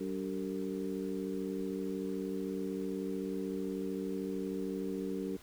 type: harmonic tone with a mistuned harmonic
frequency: 96 Hz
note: G2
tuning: 36 cents flat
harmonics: 2 / 3 / 4 / 5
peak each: -39 / -39 / -40 / -42 dBFS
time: 0-5.37 s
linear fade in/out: 10 ms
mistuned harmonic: 5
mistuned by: -84 cents
effects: pink hiss -57 dBFS RMS until 5.42 s